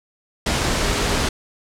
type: tone in noise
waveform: sine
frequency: 409.2 Hz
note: G#4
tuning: 26 cents flat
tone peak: -30 dBFS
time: 0.8-1.17 s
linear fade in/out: 5 ms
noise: pink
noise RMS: -20 dBFS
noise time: 0.46-1.29 s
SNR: -13 dB
effects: low-pass 8000 Hz 12 dB/octave